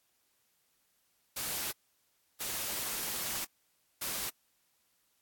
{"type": "noise bursts at uneven times", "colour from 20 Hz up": "white", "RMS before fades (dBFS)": -36, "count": 3, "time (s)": [[1.36, 1.72], [2.4, 3.45], [4.01, 4.3]], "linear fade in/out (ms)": 10, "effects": ["white hiss -74 dBFS RMS until 5.21 s", "AAC 64 kbps"]}